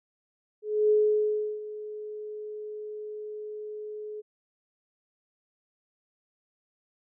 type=tone with ADSR envelope; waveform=sine; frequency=424.3 Hz; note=G#4; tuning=37 cents sharp; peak=-18 dBFS; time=0.62-4.22 s; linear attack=280 ms; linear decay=700 ms; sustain=-17 dB; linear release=24 ms; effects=none